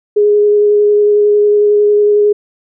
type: tone with vibrato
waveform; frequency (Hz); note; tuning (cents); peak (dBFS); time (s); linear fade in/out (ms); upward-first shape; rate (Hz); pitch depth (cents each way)
sine; 415.3; G#4; 0; -6; 0.16-2.33; 10; square; 11; 8
effects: none